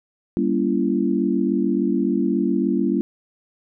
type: chord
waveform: sine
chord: G diminished seventh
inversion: none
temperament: just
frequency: 196 / 235.2 / 282.2 / 338.7 Hz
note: G3 / Bb3 / Db4 / Fb4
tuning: 0 / +16 / +31 / +47 cents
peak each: -23 dBFS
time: 0.37-3.01 s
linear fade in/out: 0 ms
effects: none